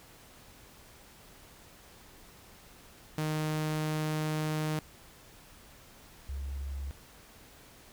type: tone pair in turn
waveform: sawtooth / sine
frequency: 154.6 / 68.87 Hz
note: D#3 / C#2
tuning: -11 / -11 cents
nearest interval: octave + major second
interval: 1400 cents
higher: first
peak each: -26 / -34 dBFS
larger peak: first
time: 3.18-4.79 / 6.29-6.91 s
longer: first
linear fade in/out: 0 ms
effects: pink hiss -55 dBFS RMS until 7.92 s

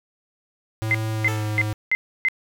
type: tone with pitch glide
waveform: square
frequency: 110 to 106.56 Hz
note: A2 to G#2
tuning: 0 to +45 cents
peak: -24 dBFS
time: 0.82-1.73 s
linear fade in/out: 0 ms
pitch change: -55 cents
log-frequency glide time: 1.11-1.42 s
type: tone bursts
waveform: sine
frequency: 2070 Hz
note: C7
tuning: 19 cents flat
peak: -16 dBFS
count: 5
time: 0.91-2.285 s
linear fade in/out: 0 ms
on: 35 ms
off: 300 ms
type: tone with exponential decay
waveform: 10% pulse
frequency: 440 Hz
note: A4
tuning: in tune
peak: -19 dBFS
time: 1.28-1.74 s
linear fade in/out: 1 ms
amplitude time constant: 100 ms
effects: none

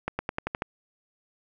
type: accelerating click train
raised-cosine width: 0.5 ms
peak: -13 dBFS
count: 7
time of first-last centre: 0.08-0.621 s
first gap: 110 ms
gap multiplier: 0.92
effects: none

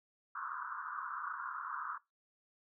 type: band-pass noise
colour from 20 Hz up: white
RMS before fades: -42 dBFS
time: 0.35-1.98 s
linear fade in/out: 5 ms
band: 1000 to 1500 Hz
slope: 96 dB/octave
effects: noise-tail reverb RT60 0.2 s tail -21 dB re dry

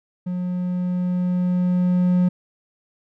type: tone with level ramp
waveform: triangle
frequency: 180 Hz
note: F#3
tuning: 47 cents flat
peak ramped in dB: -21 to -12 dBFS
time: 0.26-2.29 s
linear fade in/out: 10 ms
effects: none

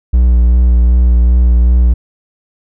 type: tone with vibrato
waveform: triangle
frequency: 60.2 Hz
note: B1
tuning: 44 cents flat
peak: -3 dBFS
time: 0.13-1.94 s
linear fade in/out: 10 ms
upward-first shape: sine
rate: 2.6 Hz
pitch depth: 29 cents each way
effects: none

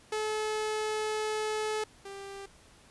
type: tone pair in turn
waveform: sawtooth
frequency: 430.5 / 394.8 Hz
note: A4 / G4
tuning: -38 / +12 cents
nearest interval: minor second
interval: 150 cents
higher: first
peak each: -26 / -37 dBFS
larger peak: first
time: 0.12-1.84 / 2.05-2.46 s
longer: first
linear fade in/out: 5 ms
effects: pink hiss -58 dBFS RMS until 2.9 s + resampled to 24000 Hz

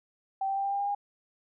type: tone with pitch steps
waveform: sine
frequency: 776 / 781.8 / 787.7 / 793.7 / 799.7 / 805.7 / 811.8 Hz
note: G5 / G5 / G5 / G5 / G5 / G5 / G#5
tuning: -18 / -5 / +8 / +21 / +34 / +47 / -40 cents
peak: -27 dBFS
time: 0.41-0.949 s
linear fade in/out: 5 ms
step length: 77 ms
effects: none

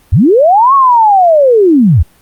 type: linear two-way sweep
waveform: sine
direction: up then down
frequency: 62 to 1122 to 62 Hz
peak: -3 dBFS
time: 0.12-2.03 s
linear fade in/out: 10 ms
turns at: 0.74 s
effects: pink hiss -47 dBFS RMS until 2.21 s + Opus 32 kbps

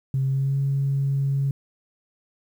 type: tone with pitch glide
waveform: sine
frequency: 134 to 138.09 Hz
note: C3 to C#3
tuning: +42 to -6 cents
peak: -19 dBFS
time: 0.14-1.51 s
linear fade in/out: 2 ms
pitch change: +52 cents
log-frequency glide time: 0.26-0.57 s
effects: tanh soft clip ceiling -15 dBFS + 9-bit

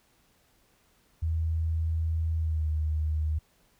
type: tone with pitch glide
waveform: sine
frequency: 80.9 to 77.34 Hz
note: E2 to D#2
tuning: -32 to -10 cents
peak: -25 dBFS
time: 1.22-3.39 s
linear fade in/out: 10 ms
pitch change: -78 cents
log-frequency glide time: 2.38-2.68 s
effects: pink hiss -66 dBFS RMS until 3.79 s

